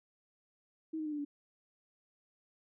sine tone with pitch steps, 318.3 / 310.5 / 302.9 / 295.4 / 288.2 Hz, D#4 / D#4 / D#4 / D4 / D4, +39 / -3 / -46 / +10 / -33 cents, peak -35 dBFS, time 0.93-1.25 s, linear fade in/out 10 ms, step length 64 ms, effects none

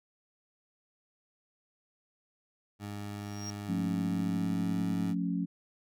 20% pulse tone with pitch glide, 102.6 to 105.3 Hz, G#2 to G#2, -21 to +24 cents, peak -33 dBFS, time 2.79-5.15 s, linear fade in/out 50 ms, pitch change +45 cents, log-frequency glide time 4.05-4.82 s
triangle tone with exponential growth, 5610 Hz, F8, 7 cents sharp, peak -35 dBFS, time 3.14-3.5 s, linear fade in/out 0 ms, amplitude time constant 78 ms
sine chord, F augmented, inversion none, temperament equal with one note detuned, 177.67 / 220 / 277.2 Hz, F3 / A3 / C#4, +30 / 0 / 0 cents, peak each -31 / -37 / -34 dBFS, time 3.68-5.46 s, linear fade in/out 20 ms
effects none

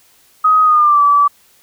sine tone with pitch glide, 1258 to 1153.6 Hz, D#6 to D6, +19 to -31 cents, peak -7 dBFS, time 0.44-1.28 s, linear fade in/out 10 ms, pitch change -150 cents, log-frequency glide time 0.63-1.02 s, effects white hiss -51 dBFS RMS until 1.62 s

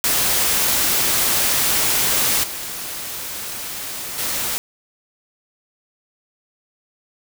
white noise with level steps, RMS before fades -18 / -29 / -23 dBFS, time 0.04-4.58 s, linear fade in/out 0 ms, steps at 2.43 / 4.18 s, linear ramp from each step 10 ms, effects none

